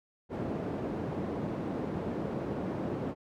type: band-pass noise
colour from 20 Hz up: white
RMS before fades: -35 dBFS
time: 0.29-3.15 s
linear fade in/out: 50 ms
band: 110 to 380 Hz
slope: 12 dB/octave
effects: none